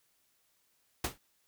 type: noise with exponential decay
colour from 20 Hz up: pink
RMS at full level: -28 dBFS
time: 1.04-1.18 s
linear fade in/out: 5 ms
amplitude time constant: 29 ms
effects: white hiss -73 dBFS RMS until 1.47 s